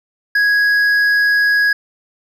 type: tone with hard clipping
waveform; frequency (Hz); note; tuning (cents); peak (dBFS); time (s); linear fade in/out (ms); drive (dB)
triangle; 1661.2; G#6; 0; -12; 0.35-1.73; 5; 8
effects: none